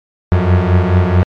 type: beating tone pair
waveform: 35% pulse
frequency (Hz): 88 / 92.6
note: F2 / F#2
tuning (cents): +14 / +2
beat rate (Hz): 4.6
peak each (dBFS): -10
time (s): 0.32-1.23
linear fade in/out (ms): 0
effects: low-pass 2000 Hz 12 dB/octave + MP3 96 kbps